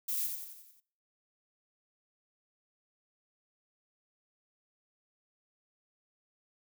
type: noise with echo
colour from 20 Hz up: violet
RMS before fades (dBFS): -34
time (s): 0.08-0.27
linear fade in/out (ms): 10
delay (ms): 89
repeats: 6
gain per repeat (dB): -5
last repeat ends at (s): 0.804
effects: noise-tail reverb RT60 0.5 s tail -21 dB re dry